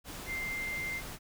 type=tone in noise; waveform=sine; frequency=2093 Hz; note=C7; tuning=in tune; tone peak=-34 dBFS; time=0.26-1.02 s; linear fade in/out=50 ms; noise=pink; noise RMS=-43 dBFS; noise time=0.04-1.19 s; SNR=+6 dB; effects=none